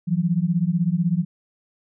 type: beating tone pair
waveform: sine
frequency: 164.81 / 180.81 Hz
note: E3 / F#3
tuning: 0 / -40 cents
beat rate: 16 Hz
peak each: -21 dBFS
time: 0.07-1.25 s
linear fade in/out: 20 ms
effects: none